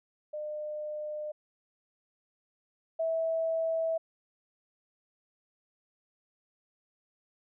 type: tone pair in turn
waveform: sine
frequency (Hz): 604 / 651.9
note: D5 / E5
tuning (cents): +48 / -19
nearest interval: minor second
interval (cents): 133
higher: second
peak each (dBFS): -34 / -27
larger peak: second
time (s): 0.33-1.32 / 2.99-3.98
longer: neither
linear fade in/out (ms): 10
effects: none